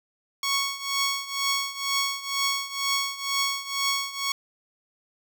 10% pulse tone with tremolo, 1108.7 Hz, C#6, in tune, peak -13 dBFS, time 0.43-4.32 s, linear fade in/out 2 ms, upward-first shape triangle, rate 2.1 Hz, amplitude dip 85%, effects none

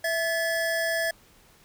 square tone pair together, 659.3 / 1721.9 Hz, E5 / A6, 0 / -38 cents, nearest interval octave + perfect fourth, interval 1662 cents, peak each -28 dBFS, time 0.04-1.11 s, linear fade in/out 5 ms, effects pink hiss -57 dBFS RMS until 1.64 s

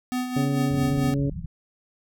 square tone with tremolo, 251.2 Hz, B3, 30 cents sharp, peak -24 dBFS, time 0.12-1.14 s, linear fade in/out 0 ms, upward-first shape sine, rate 4.5 Hz, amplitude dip 55%
harmonic tone, 140.1 Hz, C#3, 19 cents sharp, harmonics 1 / 2 / 3 / 4, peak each -24 / -26 / -34 / -36 dBFS, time 0.36-1.3 s, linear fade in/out 5 ms
white low-pass noise, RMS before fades -34 dBFS, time 0.7-1.46 s, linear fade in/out 5 ms, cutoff 190 Hz, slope 96 dB/octave
effects none

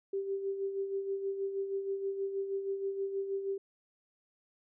sine tone with tremolo, 392 Hz, G4, in tune, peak -30 dBFS, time 0.13-3.58 s, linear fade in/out 5 ms, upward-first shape sine, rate 6.3 Hz, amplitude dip 55%, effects none

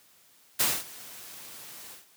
white noise with ADSR envelope, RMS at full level -23 dBFS, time 0.59-2.06 s, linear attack 14 ms, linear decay 230 ms, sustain -22 dB, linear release 150 ms, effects white hiss -60 dBFS RMS until 2.16 s + high-pass 80 Hz 12 dB/octave

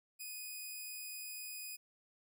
5% pulse tone, 2486 Hz, D#7, 2 cents flat, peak -34 dBFS, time 0.19-1.77 s, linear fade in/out 20 ms, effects none

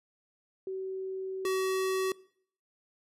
sine / square tone pair in turn, 380 / 378.5 Hz, F#4 / F#4, +46 / +39 cents, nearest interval unison, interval 7 cents, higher first, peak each -33 / -28 dBFS, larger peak second, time 0.67-1.45 / 1.45-2.12 s, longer first, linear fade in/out 2 ms, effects noise-tail reverb RT60 0.6 s tail -22 dB re dry + resampled to 32000 Hz

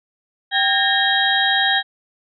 sine tone cluster, 779 / 1624 / 1836 / 3238 / 3816 Hz, G5 / G#6 / A#6 / G#7 / A#7, -11 / -39 / -27 / -45 / +40 cents, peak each -21 dBFS, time 0.51-1.83 s, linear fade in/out 50 ms, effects none

